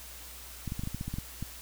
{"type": "clicks", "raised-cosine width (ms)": 5, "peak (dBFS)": -22, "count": 11, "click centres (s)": [0.677, 0.721, 0.794, 0.836, 0.874, 0.946, 1.011, 1.08, 1.14, 1.185, 1.426], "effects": ["added 60 Hz sine -50 dBFS peak until 1.61 s", "white hiss -47 dBFS RMS until 1.61 s"]}